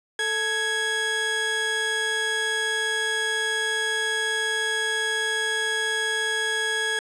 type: tone pair together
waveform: 30% pulse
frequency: 440.3 / 1662.4 Hz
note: A4 / G#6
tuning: +1 / +1 cents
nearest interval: octave + major seventh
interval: 2300 cents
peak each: -28 / -21 dBFS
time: 0.19-6.99 s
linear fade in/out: 2 ms
effects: resampled to 22050 Hz + 9-bit